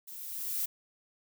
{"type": "noise with level ramp", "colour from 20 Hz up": "violet", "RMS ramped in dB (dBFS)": [-46, -31], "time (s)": [0.07, 0.66], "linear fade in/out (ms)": 10, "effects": []}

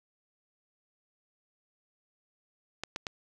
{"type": "clicks", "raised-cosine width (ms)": 0.2, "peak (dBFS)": -17, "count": 3, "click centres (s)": [2.836, 2.961, 3.068], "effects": []}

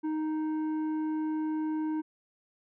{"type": "tone with tanh clipping", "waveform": "sine", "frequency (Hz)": 311.1, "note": "D#4", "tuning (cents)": 0, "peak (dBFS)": -30, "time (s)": [0.03, 2.02], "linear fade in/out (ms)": 20, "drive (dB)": 8, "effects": []}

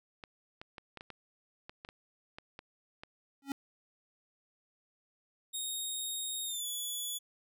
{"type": "clicks", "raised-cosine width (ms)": 0.3, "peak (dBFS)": -29, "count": 12, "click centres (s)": [0.238, 0.615, 0.782, 0.973, 1.009, 1.103, 1.695, 1.849, 1.889, 2.385, 2.591, 3.035]}
{"type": "tone with exponential growth", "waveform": "square", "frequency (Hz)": 276.1, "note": "C#4", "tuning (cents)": -7, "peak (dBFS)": -31, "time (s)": [3.42, 3.52], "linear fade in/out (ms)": 2, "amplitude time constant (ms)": 21}
{"type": "tone with pitch glide", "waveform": "15% pulse", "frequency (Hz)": [3729, 3420], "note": ["A#7", "A7"], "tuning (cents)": [0, -50], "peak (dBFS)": -29, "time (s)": [5.53, 7.19], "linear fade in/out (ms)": 20, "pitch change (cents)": -150, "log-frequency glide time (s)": [6.45, 6.66]}
{"effects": []}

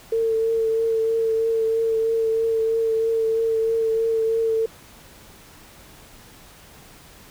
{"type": "tone with vibrato", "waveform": "sine", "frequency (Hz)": 450.1, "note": "A4", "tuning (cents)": 39, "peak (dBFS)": -18, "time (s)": [0.12, 4.66], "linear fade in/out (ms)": 5, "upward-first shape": "triangle", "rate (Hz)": 3.1, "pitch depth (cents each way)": 21, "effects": ["pink hiss -47 dBFS RMS until 7.3 s"]}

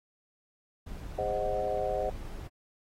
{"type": "noise", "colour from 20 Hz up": "brown", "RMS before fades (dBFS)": -40, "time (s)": [0.86, 2.48], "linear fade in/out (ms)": 10}
{"type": "chord", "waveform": "sine", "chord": "Ab dominant seventh", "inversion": "none", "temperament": "equal with one note detuned", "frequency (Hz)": [407, 523.3, 622.3, 740], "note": ["Ab4", "C5", "Eb5", "Gb5"], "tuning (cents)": [-35, 0, 0, 0], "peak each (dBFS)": [-36, -33, -33, -34], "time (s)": [1.18, 2.1], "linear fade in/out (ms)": 5}
{"effects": ["AAC 48 kbps"]}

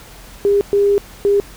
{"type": "tone bursts at uneven times", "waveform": "sine", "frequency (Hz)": 403.6, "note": "G#4", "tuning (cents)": -49, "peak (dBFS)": -10, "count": 3, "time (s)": [[0.45, 0.61], [0.73, 0.98], [1.25, 1.4]], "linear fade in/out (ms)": 0, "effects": ["added 44 Hz sine -41 dBFS peak until 1.56 s", "pink hiss -40 dBFS RMS until 1.56 s"]}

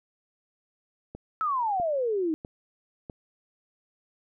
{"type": "click train", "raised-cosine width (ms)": 2, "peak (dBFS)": -25, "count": 4, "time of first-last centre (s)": [1.15, 3.098], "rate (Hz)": 1.54}
{"type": "exponential sweep", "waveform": "sine", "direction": "down", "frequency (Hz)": [1326, 304.8], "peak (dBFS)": -24, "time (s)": [1.41, 2.34], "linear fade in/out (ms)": 0}
{"effects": []}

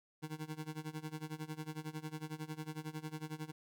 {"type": "tone with tremolo", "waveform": "25% pulse", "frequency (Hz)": 155.2, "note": "D#3", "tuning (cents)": -4, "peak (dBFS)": -35, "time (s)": [0.22, 3.52], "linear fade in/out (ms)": 20, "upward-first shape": "sine", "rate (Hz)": 11, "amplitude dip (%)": 90, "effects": []}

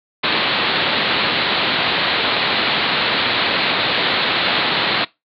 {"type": "low-pass noise", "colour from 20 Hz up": "white", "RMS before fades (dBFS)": -18, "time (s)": [0.23, 5.05], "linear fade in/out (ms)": 10, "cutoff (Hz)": 4300, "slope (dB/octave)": 96, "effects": ["noise-tail reverb RT60 0.2 s tail -21 dB re dry", "high-pass 150 Hz 12 dB/octave"]}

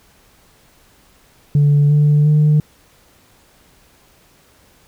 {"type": "tone with pitch steps", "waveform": "sine", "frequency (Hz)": [145.1, 147.98, 150.91], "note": ["D3", "D3", "D3"], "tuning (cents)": [-21, 13, 47], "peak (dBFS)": -7, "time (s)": [1.55, 2.6], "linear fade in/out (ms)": 2, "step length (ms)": 350, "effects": ["tanh soft clip ceiling -7 dBFS", "pink hiss -52 dBFS RMS until 4.87 s"]}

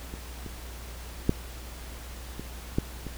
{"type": "clicks", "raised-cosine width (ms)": 3, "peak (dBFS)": [-25, -25, -8, -22, -11, -23], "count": 6, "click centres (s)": [0.139, 0.463, 1.294, 2.396, 2.785, 3.067], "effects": ["added 60 Hz sine -40 dBFS peak until 3.17 s", "pink hiss -45 dBFS RMS until 3.17 s"]}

